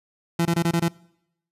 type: tone bursts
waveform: 30% pulse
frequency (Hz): 168.9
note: E3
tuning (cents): +42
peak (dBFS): -16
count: 6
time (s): 0.39-0.883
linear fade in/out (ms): 5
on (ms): 63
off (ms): 23
effects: noise-tail reverb RT60 0.8 s tail -24 dB re dry + resampled to 32000 Hz